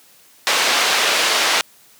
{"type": "band-pass noise", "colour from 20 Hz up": "white", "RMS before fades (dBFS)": -17, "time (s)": [0.47, 1.61], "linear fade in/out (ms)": 0, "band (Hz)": [450, 4100], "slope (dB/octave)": 12, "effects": ["white hiss -50 dBFS RMS until 1.99 s", "high-pass 100 Hz 12 dB/octave"]}